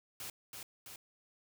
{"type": "noise with echo", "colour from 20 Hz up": "white", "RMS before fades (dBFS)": -44, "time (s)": [0.2, 0.3], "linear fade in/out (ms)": 2, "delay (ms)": 330, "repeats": 2, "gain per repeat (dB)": -3, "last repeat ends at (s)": 0.96, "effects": []}